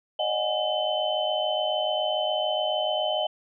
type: tone cluster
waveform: sine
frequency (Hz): 573 / 620 / 730 / 825 / 3053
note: D5 / D#5 / F#5 / G#5 / G7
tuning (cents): -43 / -6 / -24 / -12 / -46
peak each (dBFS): -36 / -27 / -30 / -34 / -29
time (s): 0.19-3.27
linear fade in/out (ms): 5
effects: none

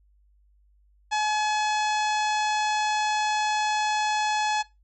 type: harmonic tone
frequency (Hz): 850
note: G#5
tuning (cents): +40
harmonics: 1 / 2 / 3 / 4 / 5 / 6 / 7 / 8 / 9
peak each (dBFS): -24 / -30 / -34 / -36 / -38 / -40 / -41 / -42 / -43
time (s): 1.11-4.63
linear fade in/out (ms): 20
effects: noise-tail reverb RT60 0.2 s tail -18 dB re dry + added 50 Hz sine -58 dBFS peak until 4.83 s

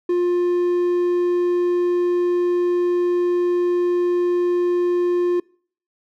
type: tone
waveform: triangle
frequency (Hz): 353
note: F4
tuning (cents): +19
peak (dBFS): -14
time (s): 0.09-5.4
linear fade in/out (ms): 5
effects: noise-tail reverb RT60 0.5 s tail -25 dB re dry

